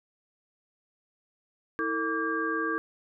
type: tone cluster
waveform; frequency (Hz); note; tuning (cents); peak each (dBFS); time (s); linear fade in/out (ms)
sine; 324.2 / 451.4 / 1158 / 1608; E4 / A4 / D6 / G6; -29 / +44 / -25 / +44; -32 / -34 / -32 / -31; 1.79-2.78; 0
effects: none